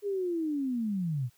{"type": "linear sweep", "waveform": "sine", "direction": "down", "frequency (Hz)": [415.3, 114], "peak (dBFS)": -28, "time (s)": [0.02, 1.3], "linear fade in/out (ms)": 50, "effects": ["white hiss -66 dBFS RMS until 1.37 s"]}